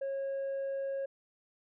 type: tone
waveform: sine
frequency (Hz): 546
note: C#5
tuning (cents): -26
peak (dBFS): -30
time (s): 0.01-1.06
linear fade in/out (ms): 10
effects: tanh soft clip ceiling -32 dBFS